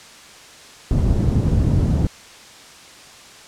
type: low-pass noise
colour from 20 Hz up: white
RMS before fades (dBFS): -17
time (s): 0.91-2.07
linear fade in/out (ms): 2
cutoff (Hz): 140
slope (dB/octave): 12
effects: white hiss -42 dBFS RMS until 3.47 s + low-pass 7000 Hz 12 dB/octave